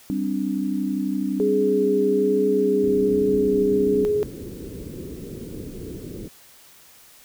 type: chord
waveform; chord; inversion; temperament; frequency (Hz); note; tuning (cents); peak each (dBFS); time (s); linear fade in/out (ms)
sine; G suspended fourth; none; equal; 196 / 261.6 / 293.7; G3 / C4 / D4; 0 / 0 / 0; -26; 0.1-4.05; 0
type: tone with vibrato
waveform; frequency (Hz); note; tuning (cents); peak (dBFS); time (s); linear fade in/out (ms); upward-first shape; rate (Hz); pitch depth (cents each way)
sine; 415.4; G#4; 0; -18; 1.4-4.23; 0; sine; 1.2; 12
type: low-pass noise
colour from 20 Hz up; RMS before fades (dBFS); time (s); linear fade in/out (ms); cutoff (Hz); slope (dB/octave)
white; -35; 2.82-6.29; 20; 450; 48
effects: white hiss -50 dBFS RMS until 7.24 s